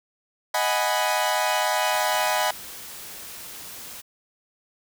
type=chord; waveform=sawtooth; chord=G# minor seventh; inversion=second; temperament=equal; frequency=622.3 / 740 / 830.6 / 987.8 Hz; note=D#5 / F#5 / G#5 / B5; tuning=0 / 0 / 0 / 0 cents; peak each=-23 dBFS; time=0.54-2.51 s; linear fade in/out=5 ms
type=noise; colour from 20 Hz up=white; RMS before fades=-39 dBFS; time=1.92-4.02 s; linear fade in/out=20 ms
effects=none